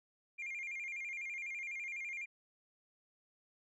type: tone with vibrato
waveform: sine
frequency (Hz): 2254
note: C#7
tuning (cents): +28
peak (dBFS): -38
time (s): 0.38-2.26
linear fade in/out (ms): 20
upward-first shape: square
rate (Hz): 12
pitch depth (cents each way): 100
effects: tanh soft clip ceiling -38 dBFS